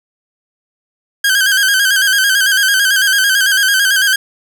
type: tone with vibrato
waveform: sawtooth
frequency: 1579 Hz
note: G6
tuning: 12 cents sharp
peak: -6 dBFS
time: 1.24-4.16 s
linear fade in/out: 5 ms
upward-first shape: square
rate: 9 Hz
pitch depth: 54 cents each way
effects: none